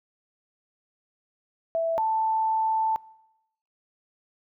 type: tone pair in turn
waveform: sine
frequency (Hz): 659.3 / 883.1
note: E5 / A5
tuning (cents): 0 / +6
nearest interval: perfect fourth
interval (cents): 506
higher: second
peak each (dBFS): -22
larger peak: neither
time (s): 1.75-1.98 / 1.98-2.96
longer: second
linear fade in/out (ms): 0
effects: noise-tail reverb RT60 0.9 s tail -23 dB re dry